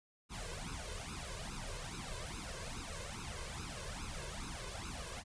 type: noise with flanger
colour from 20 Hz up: pink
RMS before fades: -44 dBFS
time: 0.29-5.24 s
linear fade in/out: 50 ms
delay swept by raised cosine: 0.77 to 1.97 ms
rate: 2.4 Hz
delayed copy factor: +0.95
effects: resampled to 22050 Hz